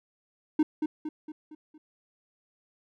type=tone with echo; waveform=triangle; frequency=307.3 Hz; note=D#4; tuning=21 cents flat; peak=-17 dBFS; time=0.59-0.63 s; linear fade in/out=5 ms; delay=230 ms; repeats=5; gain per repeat=-6 dB; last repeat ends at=1.78 s; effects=none